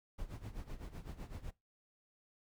brown noise with tremolo, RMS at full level -43 dBFS, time 0.18-1.51 s, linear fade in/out 10 ms, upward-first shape sine, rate 7.9 Hz, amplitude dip 80%, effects noise-tail reverb RT60 0.2 s tail -20 dB re dry

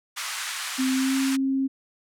pink band-pass noise, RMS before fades -32 dBFS, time 0.16-1.37 s, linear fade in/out 20 ms, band 1100 to 11000 Hz, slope 24 dB/octave
sine tone with pitch glide, 261.2 to 268.4 Hz, C4 to C4, -3 to +44 cents, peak -21 dBFS, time 0.78-1.68 s, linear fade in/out 20 ms, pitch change +47 cents, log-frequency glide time 0.92-1.17 s
effects none

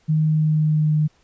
sine tone with pitch glide, 155.56 to 152.8 Hz, D#3 to D#3, 0 to -31 cents, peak -15 dBFS, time 0.08-1.08 s, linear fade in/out 20 ms, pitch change -31 cents, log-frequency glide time 0.27-0.96 s, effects pink hiss -60 dBFS RMS until 1.23 s + resampled to 16000 Hz

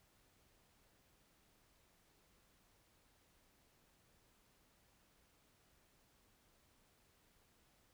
silence, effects pink hiss -73 dBFS RMS until 7.93 s

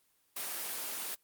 white high-pass noise, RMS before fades -38 dBFS, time 0.36-1.15 s, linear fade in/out 5 ms, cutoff 280 Hz, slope 12 dB/octave, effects white hiss -72 dBFS RMS until 1.23 s + Opus 24 kbps

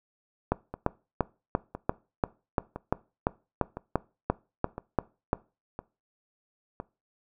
two click trains, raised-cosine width 1 ms, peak -9 / -21 dBFS, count 15 / 7, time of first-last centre 0.52-5.331 / 0.74-6.801 s, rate 2.91 / 0.99 Hz, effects noise-tail reverb RT60 0.3 s tail -21 dB re dry

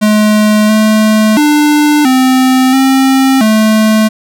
square tone with pitch steps, 212.5 / 216 / 297.5 / 258.7 / 266.3 / 217.3 Hz, G#3 / A3 / D4 / C4 / C4 / A3, +40 / -32 / +22 / -19 / +31 / -21 cents, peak -6 dBFS, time 0.01-4.09 s, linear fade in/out 20 ms, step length 680 ms, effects none

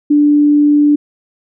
sine tone, 293.7 Hz, D4, in tune, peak -6 dBFS, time 0.1-0.96 s, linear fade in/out 10 ms, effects none

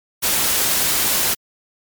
white noise, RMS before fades -18 dBFS, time 0.22-1.35 s, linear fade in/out 20 ms, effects MP3 96 kbps

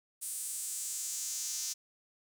square tone with high-pass filter sweep, 139 Hz, C#3, 5 cents sharp, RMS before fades -38 dBFS, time 0.21-1.74 s, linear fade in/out 20 ms, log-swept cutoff 9100 to 6000 Hz, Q 3, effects none

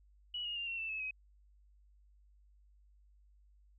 sine tone with pitch steps, 2931 / 2861 / 2792 / 2725 / 2660 / 2596 / 2534 Hz, F#7 / F7 / F7 / F7 / E7 / E7 / D#7, -17 / +41 / -1 / -43 / +15 / -27 / +31 cents, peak -37 dBFS, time 0.34-1.11 s, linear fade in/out 5 ms, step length 110 ms, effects added 50 Hz sine -62 dBFS peak until 3.78 s

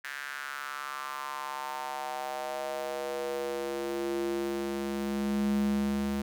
square tone with high-pass filter sweep, 69.3 Hz, C#2, in tune, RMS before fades -33 dBFS, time 0.04-6.22 s, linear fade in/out 5 ms, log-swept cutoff 1700 to 160 Hz, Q 4.1, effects none

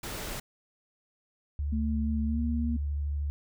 pink noise, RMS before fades -37 dBFS, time 0.03-0.4 s, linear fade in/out 5 ms
sine tone with vibrato, 72.4 Hz, D2, 24 cents flat, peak -28 dBFS, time 1.59-3.3 s, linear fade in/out 0 ms, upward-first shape triangle, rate 13 Hz, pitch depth 23 cents each way
sine tone with pitch glide, 221.6 to 234.8 Hz, A3 to A#3, +13 to +13 cents, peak -29 dBFS, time 1.72-2.77 s, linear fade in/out 10 ms, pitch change +100 cents, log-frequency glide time 2.27-2.4 s
effects none

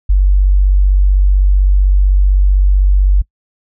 sine tone, 47.88 Hz, G1, 40 cents flat, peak -6 dBFS, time 0.09-3.22 s, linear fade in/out 10 ms, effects noise-tail reverb RT60 0.1 s tail -24 dB re dry

